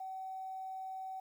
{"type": "tone", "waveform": "sine", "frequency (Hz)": 760, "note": "F#5", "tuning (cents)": 46, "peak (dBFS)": -40, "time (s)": [0, 1.2], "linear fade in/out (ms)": 5, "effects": ["11-bit"]}